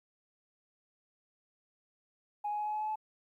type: tone with pitch steps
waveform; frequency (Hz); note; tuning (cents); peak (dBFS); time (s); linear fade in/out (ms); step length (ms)
sine; 830.6 / 835.9 / 841.2 / 846.6 / 852 / 857.4 / 862.9; G#5 / G#5 / G#5 / G#5 / G#5 / A5 / A5; 0 / +11 / +22 / +33 / +44 / -45 / -34; -31; 2.44-2.958; 10; 74
effects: tanh soft clip ceiling -28 dBFS + 12-bit